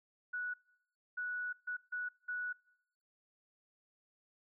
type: tone bursts at uneven times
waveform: sine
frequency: 1472 Hz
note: F#6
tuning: 9 cents flat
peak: -36 dBFS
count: 5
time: 0.33-0.54 / 1.17-1.53 / 1.67-1.77 / 1.92-2.09 / 2.28-2.53 s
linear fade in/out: 10 ms
effects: noise-tail reverb RT60 0.8 s tail -25 dB re dry